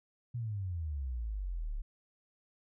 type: exponential sweep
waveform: sine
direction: down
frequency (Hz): 123.7 to 33.7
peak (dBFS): -34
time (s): 0.34-1.82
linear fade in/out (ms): 10
effects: none

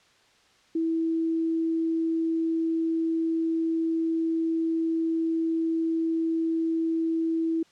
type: tone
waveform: sine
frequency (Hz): 326.7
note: E4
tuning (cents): -15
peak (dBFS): -23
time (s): 0.75-7.63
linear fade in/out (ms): 5
effects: white hiss -60 dBFS RMS until 7.71 s + low-pass 5000 Hz 12 dB/octave

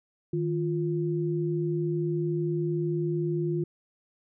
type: tone pair together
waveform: sine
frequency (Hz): 155.56 / 348.8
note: D#3 / F4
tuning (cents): 0 / -2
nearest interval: octave + major second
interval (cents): 1398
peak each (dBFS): -28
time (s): 0.33-3.64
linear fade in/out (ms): 5
effects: none

